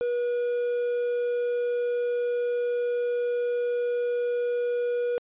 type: tone with quantisation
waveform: triangle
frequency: 483.5 Hz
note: B4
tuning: 37 cents flat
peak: -22 dBFS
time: 0.01-5.18 s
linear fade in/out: 0 ms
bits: 7
effects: resampled to 8000 Hz